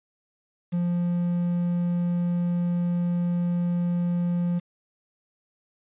triangle tone with quantisation, 174.61 Hz, F3, in tune, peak -20 dBFS, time 0.72-4.6 s, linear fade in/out 20 ms, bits 8, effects resampled to 8000 Hz

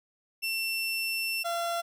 30% pulse tone pair in turn, 2700 / 683.4 Hz, E7 / F5, +41 / -38 cents, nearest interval 2 octaves, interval 2379 cents, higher first, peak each -26 dBFS, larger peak neither, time 0.42-1.44 / 1.44-1.82 s, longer first, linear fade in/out 20 ms, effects none

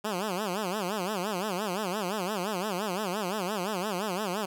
10% pulse tone with vibrato, 196 Hz, G3, in tune, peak -21 dBFS, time 0.04-4.46 s, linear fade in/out 10 ms, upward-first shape sine, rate 5.8 Hz, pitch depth 200 cents each way, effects none

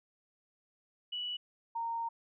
sine tone pair in turn, 2948 / 923.2 Hz, F#7 / A#5, -7 / -17 cents, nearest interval octave + minor sixth, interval 2010 cents, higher first, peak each -35 / -33 dBFS, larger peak second, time 1.12-1.37 / 1.75-2.09 s, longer second, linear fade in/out 10 ms, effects none

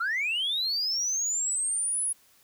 sine linear sweep, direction up, 1309 to 10548 Hz, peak -24 dBFS, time 0-2.13 s, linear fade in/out 10 ms, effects tanh soft clip ceiling -23 dBFS + white hiss -61 dBFS RMS until 2.43 s

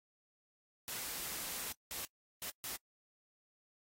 white noise bursts at uneven times, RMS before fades -42 dBFS, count 4, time 0.88-1.72 / 1.91-2.05 / 2.42-2.5 / 2.64-2.76 s, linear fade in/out 0 ms, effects noise-tail reverb RT60 0.1 s tail -25 dB re dry + AAC 48 kbps

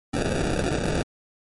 white noise with sample-and-hold, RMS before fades -24 dBFS, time 0.13-1.03 s, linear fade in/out 10 ms, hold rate 1050 Hz, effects MP3 48 kbps

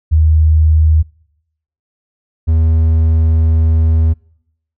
sine / triangle tone pair in turn, 78.4 / 80.42 Hz, D#2 / E2, +14 / -42 cents, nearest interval unison, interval 44 cents, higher second, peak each -6 dBFS, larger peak neither, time 0.11-1.03 / 2.47-4.14 s, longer second, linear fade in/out 20 ms, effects noise-tail reverb RT60 0.8 s tail -26 dB re dry

